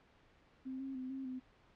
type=tone with pitch steps; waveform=sine; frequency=261.5 / 268.8 / 257.3 / 267.1 / 256.5 Hz; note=C4 / C4 / C4 / C4 / C4; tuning=-1 / +47 / -29 / +36 / -34 cents; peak=-40 dBFS; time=0.65-1.4 s; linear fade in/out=20 ms; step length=150 ms; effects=pink hiss -67 dBFS RMS until 1.75 s + low-pass 3000 Hz 12 dB/octave